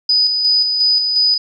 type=tone with tremolo; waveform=sine; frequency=4978 Hz; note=D#8; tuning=in tune; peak=-10 dBFS; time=0.09-1.38 s; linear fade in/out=5 ms; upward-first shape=square; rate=2.8 Hz; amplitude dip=40%; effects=none